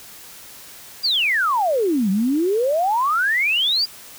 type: exponential two-way sweep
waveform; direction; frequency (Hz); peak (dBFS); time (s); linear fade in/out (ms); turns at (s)
sine; down then up; 4942 to 184.9 to 4942; -16; 1.03-3.86; 20; 2.1
effects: white hiss -41 dBFS RMS until 4.18 s